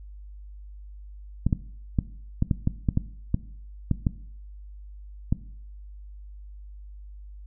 clicks, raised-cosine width 5 ms, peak -9 dBFS, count 12, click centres 1.466 / 1.528 / 1.988 / 2.424 / 2.512 / 2.674 / 2.888 / 2.974 / 3.344 / 3.913 / 4.068 / 5.325 s, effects noise-tail reverb RT60 0.6 s tail -17 dB re dry + added 50 Hz sine -40 dBFS peak until 7.46 s

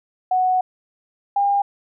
sine tone pair in turn, 740 / 804.1 Hz, F#5 / G5, 0 / +44 cents, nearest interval minor second, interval 144 cents, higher second, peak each -15 dBFS, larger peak neither, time 0.31-0.61 / 1.36-1.62 s, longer first, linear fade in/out 5 ms, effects none

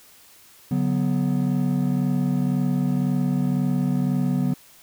triangle chord, B minor, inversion first, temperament equal with one note detuned, 143.06 / 185 / 246.9 Hz, D3 / F#3 / B3, -45 / 0 / 0 cents, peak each -22 dBFS, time 0.71-4.54 s, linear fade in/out 5 ms, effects white hiss -51 dBFS RMS until 4.82 s

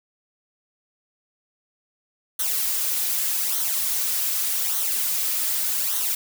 blue noise with flanger, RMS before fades -24 dBFS, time 2.39-6.15 s, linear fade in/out 5 ms, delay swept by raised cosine 0.4 to 4.5 ms, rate 0.84 Hz, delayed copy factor -0.65, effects none

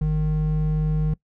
triangle tone pair together, 51.39 / 154 Hz, G#1 / D#3, -18 / -17 cents, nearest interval octave + perfect fifth, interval 1901 cents, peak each -22 / -18 dBFS, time 0.01-1.14 s, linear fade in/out 5 ms, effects noise-tail reverb RT60 0.1 s tail -22 dB re dry

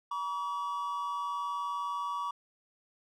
triangle tone pair together, 960 / 1140.3 Hz, B5 / C#6, -49 / +49 cents, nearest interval minor third, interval 298 cents, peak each -35 / -32 dBFS, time 0.11-2.31 s, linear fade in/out 5 ms, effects none

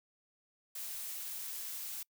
blue noise, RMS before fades -42 dBFS, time 0.75-2.03 s, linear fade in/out 5 ms, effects noise-tail reverb RT60 0.1 s tail -26 dB re dry

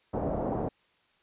white low-pass noise, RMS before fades -31 dBFS, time 0.13-0.69 s, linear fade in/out 10 ms, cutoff 720 Hz, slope 24 dB/octave, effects white hiss -67 dBFS RMS until 1.22 s + resampled to 8000 Hz

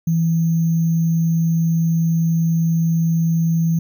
sine tone with sample-and-hold, 164.81 Hz, E3, in tune, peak -14 dBFS, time 0.07-3.79 s, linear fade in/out 5 ms, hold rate 6300 Hz, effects none

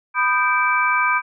sine tone cluster, 996 / 1228 / 1564 / 2320 Hz, B5 / D#6 / G6 / D7, +14 / -23 / -4 / -22 cents, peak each -21 dBFS, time 0.14-1.22 s, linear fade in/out 50 ms, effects none

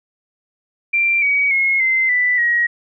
sine tone with pitch steps, 2363 / 2262 / 2164 / 2071 / 1982.5 / 1897.3 Hz, D7 / C#7 / C#7 / C7 / B6 / A#6, +10 / +34 / -42 / -18 / +6 / +30 cents, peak -13 dBFS, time 0.93-2.67 s, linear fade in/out 10 ms, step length 290 ms, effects none

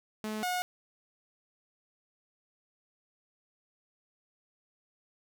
sawtooth tone pair in turn, 215.3 / 724.2 Hz, A3 / F#5, -37 / -37 cents, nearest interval octave + major sixth, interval 2100 cents, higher second, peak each -30 / -26 dBFS, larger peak second, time 0.24-0.43 / 0.43-0.62 s, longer neither, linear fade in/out 0 ms, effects none

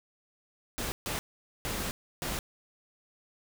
pink noise bursts at uneven times, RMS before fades -34 dBFS, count 4, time 0.78-0.92 / 1.06-1.19 / 1.65-1.91 / 2.22-2.39 s, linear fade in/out 0 ms, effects none

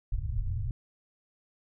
pink low-pass noise, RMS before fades -31 dBFS, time 0.12-0.71 s, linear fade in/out 2 ms, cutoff 120 Hz, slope 48 dB/octave, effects none

